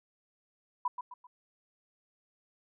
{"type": "tone with echo", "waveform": "sine", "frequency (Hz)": 987.8, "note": "B5", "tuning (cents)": 0, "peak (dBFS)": -27, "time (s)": [0.85, 0.88], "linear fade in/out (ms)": 5, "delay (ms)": 130, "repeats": 3, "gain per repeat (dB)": -8, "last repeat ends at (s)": 1.27, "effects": []}